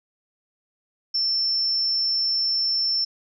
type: tone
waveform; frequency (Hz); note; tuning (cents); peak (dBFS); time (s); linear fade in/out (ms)
sine; 5370; E8; +31; -20; 1.14-3.05; 10
effects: none